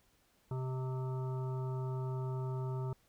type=harmonic tone with a mistuned harmonic; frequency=130 Hz; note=C3; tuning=11 cents flat; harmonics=1 / 3 / 5 / 7 / 9 / 10; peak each=-35 / -44 / -52 / -49 / -56 / -56 dBFS; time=0.51-2.93 s; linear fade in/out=2 ms; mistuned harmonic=5; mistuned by=-20 cents; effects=pink hiss -71 dBFS RMS until 3.08 s